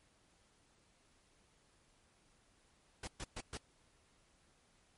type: noise bursts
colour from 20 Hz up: pink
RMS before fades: -44 dBFS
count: 4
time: 3.03-3.574 s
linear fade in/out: 5 ms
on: 46 ms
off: 120 ms
effects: pink hiss -71 dBFS RMS until 4.97 s + MP3 48 kbps